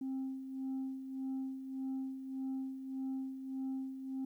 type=tone with tremolo; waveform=sine; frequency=265.1 Hz; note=C4; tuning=23 cents sharp; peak=-33 dBFS; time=0.01-4.25 s; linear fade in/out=5 ms; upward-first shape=sine; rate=1.7 Hz; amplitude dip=65%; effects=tanh soft clip ceiling -34 dBFS + 12-bit